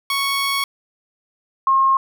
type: tone pair in turn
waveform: 15% pulse / sine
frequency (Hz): 1108.7 / 1073.4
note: C#6 / C6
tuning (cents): 0 / +44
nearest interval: minor second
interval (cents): 56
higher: first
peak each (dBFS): -12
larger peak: neither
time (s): 0.1-0.64 / 1.67-1.97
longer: first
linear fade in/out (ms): 2
effects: none